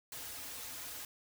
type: noise with comb filter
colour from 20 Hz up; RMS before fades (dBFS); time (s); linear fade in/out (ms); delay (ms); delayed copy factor
white; -45; 0.12-1.05; 2; 5.2; -0.75
effects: none